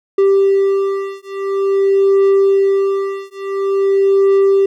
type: beating tone pair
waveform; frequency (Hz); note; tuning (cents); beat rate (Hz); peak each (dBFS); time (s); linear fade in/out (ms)
triangle; 392 / 392.48; G4 / G4; 0 / +2; 0.48; -12; 0.18-4.66; 5
effects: none